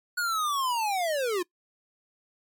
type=linear sweep; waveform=square; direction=down; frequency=1468 to 337.8 Hz; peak=-26 dBFS; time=0.17-1.43 s; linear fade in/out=10 ms; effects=noise-tail reverb RT60 0.1 s tail -22 dB re dry + MP3 96 kbps